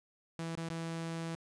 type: tone with dropouts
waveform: sawtooth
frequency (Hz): 165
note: E3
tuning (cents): +2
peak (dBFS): -33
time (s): 0.39-1.35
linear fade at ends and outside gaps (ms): 0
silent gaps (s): 0.552-0.575 / 0.688-0.702
effects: resampled to 22050 Hz + 12-bit